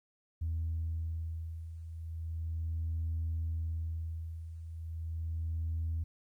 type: beating tone pair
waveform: sine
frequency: 81.2 / 81.56 Hz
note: E2 / E2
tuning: -26 / -18 cents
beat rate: 0.36 Hz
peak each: -39 / -34 dBFS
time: 0.41-6.04 s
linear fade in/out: 10 ms
effects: tanh soft clip ceiling -28 dBFS + 12-bit